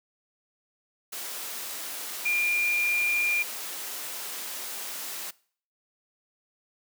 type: tone in noise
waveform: sine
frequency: 2400 Hz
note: D7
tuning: 37 cents sharp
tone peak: -23 dBFS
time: 2.25-3.43 s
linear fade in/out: 10 ms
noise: white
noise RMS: -36 dBFS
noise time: 1.12-5.31 s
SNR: +10 dB
effects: noise-tail reverb RT60 0.5 s tail -22 dB re dry + high-pass 300 Hz 12 dB/octave